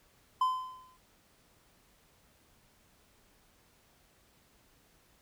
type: tone with exponential decay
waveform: triangle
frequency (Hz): 1025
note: C6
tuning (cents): -36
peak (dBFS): -21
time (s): 0.41-0.97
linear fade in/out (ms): 5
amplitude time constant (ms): 120
effects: pink hiss -66 dBFS RMS until 5.21 s